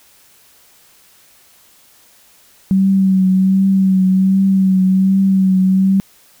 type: tone with vibrato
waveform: sine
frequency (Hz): 190.4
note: F#3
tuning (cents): +50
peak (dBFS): -9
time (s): 2.71-6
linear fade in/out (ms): 0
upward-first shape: triangle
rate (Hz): 1.3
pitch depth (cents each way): 34
effects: white hiss -49 dBFS RMS until 6.4 s